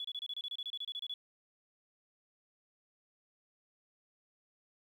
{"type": "tone bursts", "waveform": "sine", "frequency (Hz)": 3404, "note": "G#7", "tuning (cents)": 42, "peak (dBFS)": -37, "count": 16, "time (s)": [0, 1.14], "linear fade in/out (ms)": 2, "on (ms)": 45, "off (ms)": 28, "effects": ["11-bit"]}